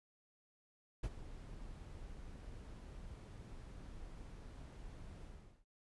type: noise with ADSR envelope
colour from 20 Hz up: brown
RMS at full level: -37 dBFS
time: 1.03-5.65 s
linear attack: 10 ms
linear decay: 46 ms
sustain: -14 dB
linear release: 430 ms
effects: resampled to 24000 Hz